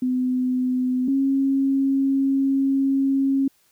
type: tone pair in turn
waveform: sine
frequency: 253.5 / 271.7 Hz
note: B3 / C#4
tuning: +45 / -35 cents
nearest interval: minor second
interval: 120 cents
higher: second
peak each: -19 / -17 dBFS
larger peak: second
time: 0.02-1.08 / 1.08-3.48 s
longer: second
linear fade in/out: 5 ms
effects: white hiss -62 dBFS RMS until 3.71 s